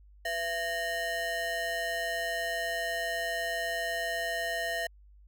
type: ring-modulated tone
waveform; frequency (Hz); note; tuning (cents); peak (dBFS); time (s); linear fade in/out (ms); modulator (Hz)
square; 586; D5; -4; -28; 0.25-4.87; 5; 1260
effects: added 50 Hz sine -53 dBFS peak until 5.27 s